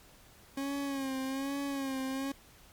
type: tone with vibrato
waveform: 40% pulse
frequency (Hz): 272.1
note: C#4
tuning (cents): -32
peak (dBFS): -32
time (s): 0.57-2.32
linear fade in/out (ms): 5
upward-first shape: sine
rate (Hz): 1.2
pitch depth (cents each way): 55
effects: pink hiss -58 dBFS RMS until 2.72 s + MP3 96 kbps